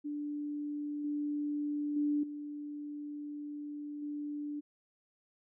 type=tone with level steps; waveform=sine; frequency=293.7 Hz; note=D4; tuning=in tune; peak=-35 / -32 / -28 / -39 / -36 dBFS; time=0.04-4.61 s; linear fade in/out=20 ms; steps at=1.04 / 1.96 / 2.23 / 4.02 s; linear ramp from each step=5 ms; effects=none